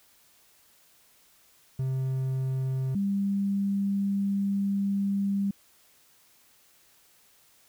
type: tone pair in turn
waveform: triangle / sine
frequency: 131.7 / 198.54 Hz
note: C3 / G3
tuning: +12 / +22 cents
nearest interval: perfect fifth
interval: 710 cents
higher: second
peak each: -24 dBFS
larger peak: neither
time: 1.79-2.95 / 2.95-5.51 s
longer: second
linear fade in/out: 5 ms
effects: white hiss -61 dBFS RMS until 7.68 s